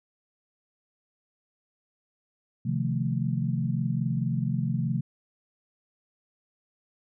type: chord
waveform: sine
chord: F dominant seventh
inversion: second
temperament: equal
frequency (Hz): 130.81 / 155.56 / 174.61 / 220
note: C3 / Eb3 / F3 / A3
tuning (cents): 0 / 0 / 0 / 0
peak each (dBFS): -28 / -31 / -31 / -32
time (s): 2.65-5.01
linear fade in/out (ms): 10
effects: none